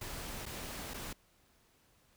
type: noise with dropouts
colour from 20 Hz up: pink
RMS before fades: -43 dBFS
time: 0.01-1.13 s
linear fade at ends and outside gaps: 5 ms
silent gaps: 0.456-0.462 / 0.937-0.941 s
effects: pink hiss -69 dBFS RMS until 2.16 s